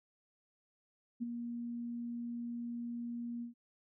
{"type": "tone with ADSR envelope", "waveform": "sine", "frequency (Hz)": 237.1, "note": "A#3", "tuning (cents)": 30, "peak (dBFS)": -32, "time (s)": [1.2, 3.54], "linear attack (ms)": 26, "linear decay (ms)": 16, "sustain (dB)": -6, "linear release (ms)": 120, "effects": []}